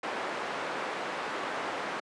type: low-pass noise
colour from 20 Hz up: white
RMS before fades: -34 dBFS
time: 0.03-2 s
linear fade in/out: 5 ms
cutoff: 1400 Hz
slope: 12 dB/octave
effects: high-pass 300 Hz 12 dB/octave + resampled to 22050 Hz